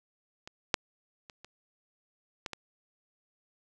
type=clicks; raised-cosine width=0.2 ms; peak=-26 / -6 / -29 / -30 / -18 / -20 dBFS; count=6; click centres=0.475 / 0.742 / 1.298 / 1.446 / 2.462 / 2.533 s; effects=none